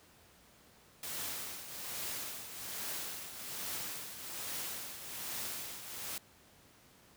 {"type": "noise with tremolo", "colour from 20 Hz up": "white", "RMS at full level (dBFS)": -39, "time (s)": [1.03, 6.18], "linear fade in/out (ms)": 2, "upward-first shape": "triangle", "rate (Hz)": 1.2, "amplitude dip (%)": 65, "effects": ["pink hiss -62 dBFS RMS until 7.16 s", "high-pass 60 Hz 12 dB/octave"]}